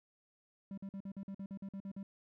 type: tone bursts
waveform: triangle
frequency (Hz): 195.8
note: G3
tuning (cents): -2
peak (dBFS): -39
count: 12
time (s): 0.71-2.03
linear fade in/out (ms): 2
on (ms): 66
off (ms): 48
effects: none